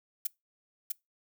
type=noise with echo; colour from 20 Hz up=violet; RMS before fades=-30 dBFS; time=0.25-0.27 s; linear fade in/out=5 ms; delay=650 ms; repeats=1; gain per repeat=-2 dB; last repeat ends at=0.92 s; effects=noise-tail reverb RT60 0.2 s tail -23 dB re dry